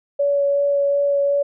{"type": "tone with vibrato", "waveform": "sine", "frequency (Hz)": 566, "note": "C#5", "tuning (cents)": 36, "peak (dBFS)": -15, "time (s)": [0.19, 1.43], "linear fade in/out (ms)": 10, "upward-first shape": "sine", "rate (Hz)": 2.7, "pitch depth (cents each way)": 9, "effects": []}